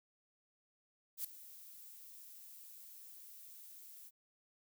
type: noise with ADSR envelope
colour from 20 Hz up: violet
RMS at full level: -38 dBFS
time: 1.17-4.11 s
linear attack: 75 ms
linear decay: 3 ms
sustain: -17 dB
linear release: 38 ms
effects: none